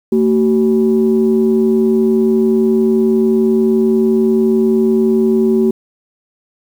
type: tone pair together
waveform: sine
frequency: 225 / 378.8 Hz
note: A3 / F#4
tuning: +39 / +41 cents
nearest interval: major sixth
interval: 902 cents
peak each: -11 dBFS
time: 0.12-5.71 s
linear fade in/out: 5 ms
effects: tanh soft clip ceiling -3 dBFS + 7-bit